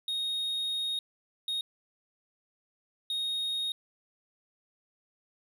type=tone bursts at uneven times; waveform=triangle; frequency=3729 Hz; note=A#7; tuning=in tune; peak=-28 dBFS; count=3; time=0.08-0.99 / 1.48-1.61 / 3.1-3.72 s; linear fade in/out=2 ms; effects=none